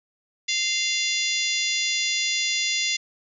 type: harmonic tone with a mistuned harmonic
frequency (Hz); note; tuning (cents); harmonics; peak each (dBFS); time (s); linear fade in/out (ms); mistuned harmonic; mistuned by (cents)
694; F5; -11; 3 / 4 / 5 / 6 / 7 / 8 / 9 / 10; -28 / -30 / -28 / -33 / -29 / -34 / -35 / -32; 0.48-2.97; 10; 8; +42
effects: none